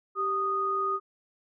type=tone pair together; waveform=sine; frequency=390 / 1238.2 Hz; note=G4 / D#6; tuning=-9 / -9 cents; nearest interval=octave + minor sixth; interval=2000 cents; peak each=-33 / -26 dBFS; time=0.15-1 s; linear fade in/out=50 ms; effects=none